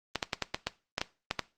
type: clicks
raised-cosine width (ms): 0.2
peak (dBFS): -11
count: 10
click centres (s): 0.157 / 0.228 / 0.332 / 0.423 / 0.545 / 0.67 / 0.981 / 1.015 / 1.311 / 1.393
effects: noise-tail reverb RT60 0.3 s tail -17 dB re dry + Opus 24 kbps